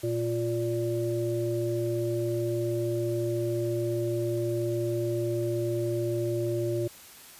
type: harmonic tone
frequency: 116.8 Hz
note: A#2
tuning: 4 cents sharp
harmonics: 1 / 3 / 5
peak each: -31 / -28 / -34 dBFS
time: 0.03-6.88 s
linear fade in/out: 10 ms
effects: white hiss -49 dBFS RMS until 7.39 s + resampled to 32000 Hz